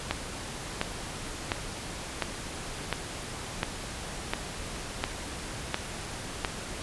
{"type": "click train", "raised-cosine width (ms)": 0.3, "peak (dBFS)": -10, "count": 10, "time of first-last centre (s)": [0.11, 6.448], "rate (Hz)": 1.42, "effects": ["pink hiss -38 dBFS RMS until 6.82 s", "resampled to 24000 Hz"]}